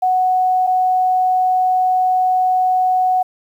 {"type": "tone pair in turn", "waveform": "sine", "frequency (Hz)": [740, 740], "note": ["F#5", "F#5"], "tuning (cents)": [0, 0], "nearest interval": "unison", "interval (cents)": 0, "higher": "neither", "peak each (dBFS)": -12, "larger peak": "neither", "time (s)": [[0.02, 0.67], [0.67, 3.23]], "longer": "second", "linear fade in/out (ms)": 10, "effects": ["8-bit"]}